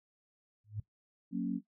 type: tone with exponential growth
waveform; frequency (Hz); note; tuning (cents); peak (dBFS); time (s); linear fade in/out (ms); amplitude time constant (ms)
sine; 105.5; G#2; +28; -32; 0.64-0.8; 5; 34
type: chord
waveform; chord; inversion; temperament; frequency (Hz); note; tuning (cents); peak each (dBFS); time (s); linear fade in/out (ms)
sine; F# major; none; equal; 185 / 233.1 / 277.2; F#3 / A#3 / C#4; 0 / 0 / 0; -36; 1.31-1.61; 50
effects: noise-tail reverb RT60 0.1 s tail -17 dB re dry